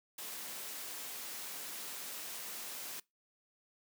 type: noise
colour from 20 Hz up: white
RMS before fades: -44 dBFS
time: 0.18-3 s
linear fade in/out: 5 ms
effects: noise-tail reverb RT60 0.2 s tail -23 dB re dry + high-pass 200 Hz 12 dB/octave

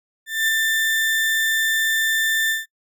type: tone with ADSR envelope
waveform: 35% pulse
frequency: 1782 Hz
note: A6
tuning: 22 cents sharp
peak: -14 dBFS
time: 0.26-2.66 s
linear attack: 220 ms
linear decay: 9 ms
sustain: -2 dB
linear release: 160 ms
effects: noise-tail reverb RT60 0.1 s tail -26 dB re dry

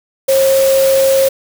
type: tone in noise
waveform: sine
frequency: 538 Hz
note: C5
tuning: 48 cents sharp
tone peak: -8 dBFS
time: 0.28-1.29 s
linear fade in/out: 10 ms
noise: white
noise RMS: -21 dBFS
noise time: 0.28-1.29 s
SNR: +10 dB
effects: none

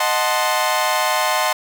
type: chord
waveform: sawtooth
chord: D# diminished seventh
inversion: none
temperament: equal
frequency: 622.3 / 740 / 880 / 1046.5 Hz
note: D#5 / F#5 / A5 / C6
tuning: 0 / 0 / 0 / 0 cents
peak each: -19 / -19 / -19 / -17 dBFS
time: 0-1.53 s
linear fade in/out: 5 ms
effects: none

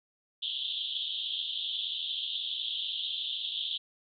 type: band-pass noise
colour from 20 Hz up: pink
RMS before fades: -35 dBFS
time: 0.42-3.78 s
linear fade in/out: 10 ms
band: 3100 to 3700 Hz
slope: 96 dB/octave
effects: none

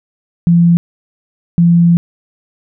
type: tone bursts at uneven times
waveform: sine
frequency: 170.9 Hz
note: F3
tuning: 37 cents flat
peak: -5 dBFS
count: 2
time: 0.47-0.77 / 1.58-1.97 s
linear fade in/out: 0 ms
effects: none

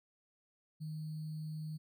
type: tone with sample-and-hold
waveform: sine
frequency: 155.56 Hz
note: D#3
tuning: in tune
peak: -39 dBFS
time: 0.8-1.78 s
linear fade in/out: 20 ms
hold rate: 4410 Hz
effects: none

